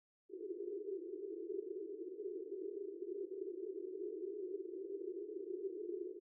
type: band-pass noise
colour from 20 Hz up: white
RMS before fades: -45 dBFS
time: 0.29-6.2 s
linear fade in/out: 50 ms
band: 340 to 420 Hz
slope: 96 dB/octave
effects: none